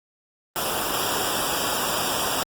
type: noise with comb filter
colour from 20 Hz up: pink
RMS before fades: -25 dBFS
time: 0.56-2.43 s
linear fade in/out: 0 ms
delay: 0.47 ms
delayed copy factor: -1
effects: Opus 24 kbps